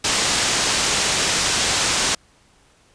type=low-pass noise; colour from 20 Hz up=white; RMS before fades=-20 dBFS; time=0.04-2.15 s; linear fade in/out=5 ms; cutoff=7800 Hz; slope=24 dB/octave; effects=pink hiss -56 dBFS RMS until 2.94 s + resampled to 22050 Hz